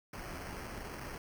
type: noise with sample-and-hold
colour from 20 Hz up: pink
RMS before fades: -44 dBFS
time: 0.13-1.18 s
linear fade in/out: 2 ms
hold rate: 3675 Hz
effects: none